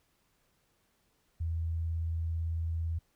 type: tone with vibrato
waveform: sine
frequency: 82.3 Hz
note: E2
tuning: 2 cents flat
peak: -30 dBFS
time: 1.4-2.99 s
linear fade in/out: 10 ms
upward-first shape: triangle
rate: 18 Hz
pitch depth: 15 cents each way
effects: pink hiss -73 dBFS RMS until 3.15 s

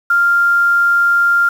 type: tone with quantisation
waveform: sine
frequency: 1395 Hz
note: F6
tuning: 2 cents flat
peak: -9 dBFS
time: 0.1-1.49 s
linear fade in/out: 5 ms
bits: 6
effects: none

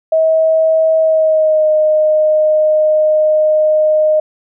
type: tone with pitch glide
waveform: sine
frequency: 640 to 617.1 Hz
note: D#5 to D#5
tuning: +49 to -14 cents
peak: -8 dBFS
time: 0.12-4.2 s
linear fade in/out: 5 ms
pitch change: -63 cents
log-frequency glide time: 0.99-1.69 s
effects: none

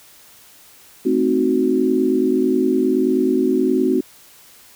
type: chord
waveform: sine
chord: A diminished seventh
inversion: none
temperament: equal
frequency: 220 / 261.6 / 311.1 / 370 Hz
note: A3 / C4 / Eb4 / Gb4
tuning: 0 / 0 / 0 / 0 cents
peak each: -24 / -18 / -22 / -18 dBFS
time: 1.05-4.01 s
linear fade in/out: 10 ms
effects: white hiss -47 dBFS RMS until 4.75 s

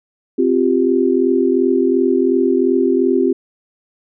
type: chord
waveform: sine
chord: C suspended fourth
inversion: none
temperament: equal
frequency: 261.6 / 349.2 / 392 Hz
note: C4 / F4 / G4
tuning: 0 / 0 / 0 cents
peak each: -16 dBFS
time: 0.38-3.33 s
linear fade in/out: 10 ms
effects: none

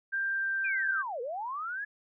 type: tone with pitch glide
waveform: sine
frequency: 1584 to 1565.8 Hz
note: G6 to G6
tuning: +18 to -2 cents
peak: -28 dBFS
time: 0.12-1.03 s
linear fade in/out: 20 ms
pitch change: -20 cents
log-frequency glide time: 0.26-0.74 s
type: linear two-way sweep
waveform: sine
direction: down then up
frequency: 2489 to 451.3 to 1717 Hz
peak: -33 dBFS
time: 0.64-1.85 s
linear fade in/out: 10 ms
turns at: 1.21 s
effects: none

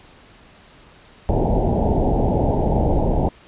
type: low-pass noise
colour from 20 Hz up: pink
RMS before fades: -18 dBFS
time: 1.29-3.29 s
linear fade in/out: 0 ms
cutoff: 890 Hz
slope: 96 dB/octave
effects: pink hiss -48 dBFS RMS until 3.47 s + resampled to 8000 Hz

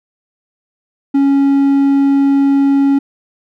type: tone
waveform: triangle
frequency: 277.2 Hz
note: C#4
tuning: in tune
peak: -6 dBFS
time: 1.14-2.99 s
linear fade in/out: 10 ms
effects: none

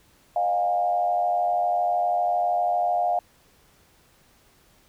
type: tone with frequency modulation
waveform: sine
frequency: 710 Hz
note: F5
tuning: 28 cents sharp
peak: -20 dBFS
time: 0.36-3.19 s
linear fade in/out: 2 ms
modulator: 92.7 Hz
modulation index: 0.75
effects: pink hiss -59 dBFS RMS until 4.88 s

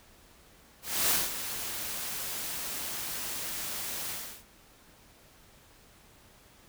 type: noise with ADSR envelope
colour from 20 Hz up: white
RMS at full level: -25 dBFS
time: 0.82-4.44 s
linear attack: 280 ms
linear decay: 190 ms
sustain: -11 dB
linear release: 340 ms
effects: pink hiss -58 dBFS RMS until 6.68 s

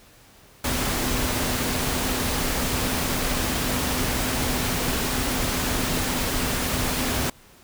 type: tone in noise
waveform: sine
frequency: 252.9 Hz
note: B3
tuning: 41 cents sharp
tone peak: -32 dBFS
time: 0.64-7.3 s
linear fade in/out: 5 ms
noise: pink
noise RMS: -25 dBFS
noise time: 0.64-7.3 s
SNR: -10 dB
effects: pink hiss -52 dBFS RMS until 7.63 s

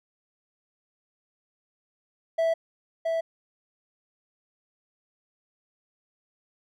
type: tone with echo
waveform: triangle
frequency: 657 Hz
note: E5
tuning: 6 cents flat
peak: -19 dBFS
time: 2.38-2.54 s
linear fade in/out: 10 ms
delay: 670 ms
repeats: 1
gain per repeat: -3 dB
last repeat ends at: 3.21 s
effects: none

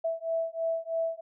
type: beating tone pair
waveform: sine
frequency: 656 / 659.1 Hz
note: E5 / E5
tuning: -9 / 0 cents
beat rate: 3.1 Hz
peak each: -31 dBFS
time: 0.04-1.21 s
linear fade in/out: 10 ms
effects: none

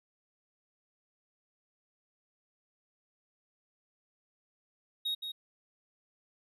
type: tone with echo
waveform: triangle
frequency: 3761 Hz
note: A#7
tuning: 15 cents sharp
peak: -29 dBFS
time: 5.05-5.15 s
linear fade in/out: 10 ms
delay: 170 ms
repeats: 1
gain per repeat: -6 dB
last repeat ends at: 5.32 s
effects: none

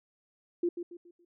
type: tone with echo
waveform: sine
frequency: 347.1 Hz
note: F4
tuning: 11 cents flat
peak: -25 dBFS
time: 0.63-0.69 s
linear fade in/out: 5 ms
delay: 140 ms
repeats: 4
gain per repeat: -9 dB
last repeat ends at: 1.25 s
effects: none

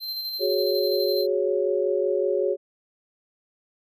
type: tone with tremolo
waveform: square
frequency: 4121 Hz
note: C8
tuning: 27 cents flat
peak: -28 dBFS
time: 0-1.27 s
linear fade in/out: 50 ms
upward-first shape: square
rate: 12 Hz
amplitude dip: 30%
type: chord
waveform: sine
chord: F# suspended second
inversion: none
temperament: equal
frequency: 370 / 415.3 / 554.4 Hz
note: F#4 / G#4 / C#5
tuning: 0 / 0 / 0 cents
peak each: -25 dBFS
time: 0.39-2.57 s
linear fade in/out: 50 ms
effects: none

